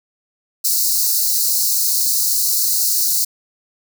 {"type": "high-pass noise", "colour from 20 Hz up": "white", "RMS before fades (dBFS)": -17, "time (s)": [0.64, 3.25], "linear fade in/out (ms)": 10, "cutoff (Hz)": 4100, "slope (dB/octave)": 96, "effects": []}